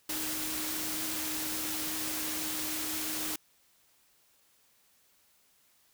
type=tone in noise; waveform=sine; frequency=311.1 Hz; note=D#4; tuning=in tune; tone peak=-41 dBFS; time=0.09-3.36 s; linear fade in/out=5 ms; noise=white; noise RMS=-35 dBFS; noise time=0.09-3.36 s; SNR=-9 dB; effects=white hiss -67 dBFS RMS until 5.93 s